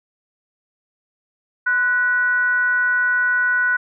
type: tone with frequency modulation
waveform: sine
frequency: 1480 Hz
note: F#6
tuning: in tune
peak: -15 dBFS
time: 1.66-3.77 s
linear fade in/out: 10 ms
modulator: 453 Hz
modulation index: 0.36
effects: none